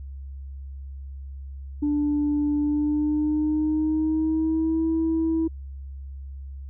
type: tone with pitch glide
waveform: sine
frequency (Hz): 293.7 to 324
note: D4 to E4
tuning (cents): 0 to -30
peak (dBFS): -19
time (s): 1.82-5.48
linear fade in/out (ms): 10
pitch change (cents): +170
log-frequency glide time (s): 2.58-4.86
effects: tanh soft clip ceiling -17 dBFS + added 68 Hz sine -34 dBFS peak until 6.69 s